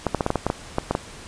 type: clicks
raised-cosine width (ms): 1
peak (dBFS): -6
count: 11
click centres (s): 0.067 / 0.147 / 0.208 / 0.264 / 0.304 / 0.357 / 0.466 / 0.501 / 0.784 / 0.91 / 0.951
effects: pink hiss -41 dBFS RMS until 1.27 s + resampled to 22050 Hz